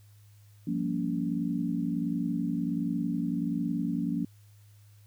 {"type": "chord", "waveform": "sine", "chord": "G half-diminished seventh", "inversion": "third", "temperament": "equal with one note detuned", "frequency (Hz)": [174.61, 196, 233.1, 284], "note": ["F3", "G3", "Bb3", "Db4"], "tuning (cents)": [0, 0, 0, 42], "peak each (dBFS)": [-32, -38, -32, -32], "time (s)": [0.67, 4.25], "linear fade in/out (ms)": 5, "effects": ["added 103 Hz sine -53 dBFS peak until 5.06 s", "white hiss -66 dBFS RMS until 5.06 s"]}